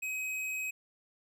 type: tone with hard clipping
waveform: sine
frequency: 2533 Hz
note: D#7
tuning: 30 cents sharp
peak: -35 dBFS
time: 0.02-0.71 s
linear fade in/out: 10 ms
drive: 12 dB
effects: none